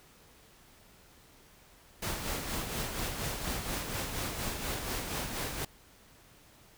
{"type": "noise with tremolo", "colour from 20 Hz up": "pink", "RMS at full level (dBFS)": -34, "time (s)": [2.02, 5.65], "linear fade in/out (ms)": 5, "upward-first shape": "sine", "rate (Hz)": 4.2, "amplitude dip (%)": 45, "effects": ["pink hiss -59 dBFS RMS until 6.77 s"]}